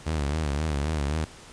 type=tone with vibrato; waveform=sawtooth; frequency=74.6 Hz; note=D2; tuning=28 cents sharp; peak=-21 dBFS; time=0.06-1.25 s; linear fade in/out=10 ms; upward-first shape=sine; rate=3.8 Hz; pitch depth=120 cents each way; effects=pink hiss -47 dBFS RMS until 1.52 s + resampled to 22050 Hz